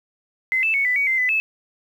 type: tone with pitch steps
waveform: sine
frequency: 2053 / 2637 / 2217 / 1992 / 2252 / 2079 / 2004 / 2609 Hz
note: C7 / E7 / C#7 / B6 / C#7 / C7 / B6 / E7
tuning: -33 / 0 / 0 / +14 / +27 / -12 / +25 / -18 cents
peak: -17 dBFS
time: 0.52-1.4 s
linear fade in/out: 0 ms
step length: 110 ms
effects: 8-bit